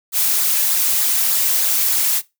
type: noise with flanger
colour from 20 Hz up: blue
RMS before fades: -17 dBFS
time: 0.12-2.22 s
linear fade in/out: 50 ms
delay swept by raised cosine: 0.34 to 2.84 ms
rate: 3.3 Hz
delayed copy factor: -0.5
effects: noise-tail reverb RT60 0.2 s tail -19 dB re dry